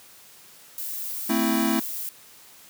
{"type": "noise", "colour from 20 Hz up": "violet", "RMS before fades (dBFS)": -32, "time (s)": [0.78, 2.09], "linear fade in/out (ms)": 0}
{"type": "chord", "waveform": "square", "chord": "A minor", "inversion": "none", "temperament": "equal with one note detuned", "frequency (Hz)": [223.5, 261.6, 329.6], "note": ["A3", "C4", "E4"], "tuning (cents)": [27, 0, 0], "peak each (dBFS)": [-25, -27, -27], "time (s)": [1.29, 1.8], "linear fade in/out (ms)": 10}
{"effects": ["white hiss -50 dBFS RMS until 2.69 s", "high-pass 80 Hz 12 dB/octave"]}